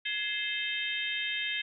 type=harmonic tone with a mistuned harmonic; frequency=523.3 Hz; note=C5; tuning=in tune; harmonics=3 / 4 / 5 / 6 / 7; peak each=-38 / -36 / -37 / -35 / -39 dBFS; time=0.05-1.62 s; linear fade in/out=10 ms; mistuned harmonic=3; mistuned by=+120 cents; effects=none